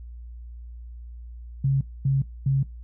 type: tone bursts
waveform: sine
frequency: 136.3 Hz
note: C#3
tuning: 29 cents flat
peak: -18 dBFS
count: 3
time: 1.64-2.63 s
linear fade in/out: 5 ms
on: 170 ms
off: 240 ms
effects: noise-tail reverb RT60 0.2 s tail -21 dB re dry + added 59 Hz sine -37 dBFS peak until 2.83 s